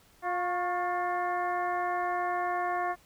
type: harmonic tone with a mistuned harmonic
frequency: 354.4 Hz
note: F4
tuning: 25 cents sharp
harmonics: 1 / 2 / 3 / 4 / 5 / 6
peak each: -37 / -30 / -34 / -41 / -38 / -46 dBFS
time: 0.22-2.96 s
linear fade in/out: 50 ms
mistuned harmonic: 3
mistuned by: +55 cents
effects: pink hiss -61 dBFS RMS until 3.05 s